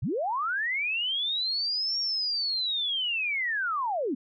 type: linear two-way sweep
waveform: sine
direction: up then down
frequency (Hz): 82.41 to 5588 to 225.7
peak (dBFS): -26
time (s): 0.02-4.15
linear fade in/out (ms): 10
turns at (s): 1.99
effects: none